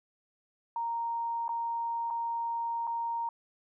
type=tone with dropouts; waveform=sine; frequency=930 Hz; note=A#5; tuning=4 cents flat; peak=-30 dBFS; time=0.76-3.29 s; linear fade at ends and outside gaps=2 ms; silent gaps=1.481-1.491 / 2.103-2.107 / 2.87-2.874 s; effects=none